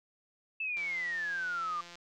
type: exponential sweep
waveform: sine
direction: down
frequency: 2655 to 1174.7 Hz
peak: -32 dBFS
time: 0.6-1.81 s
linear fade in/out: 5 ms
type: click train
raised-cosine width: 0.2 ms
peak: -32 dBFS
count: 206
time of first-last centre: 0.77-1.955 s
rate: 173 Hz
effects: none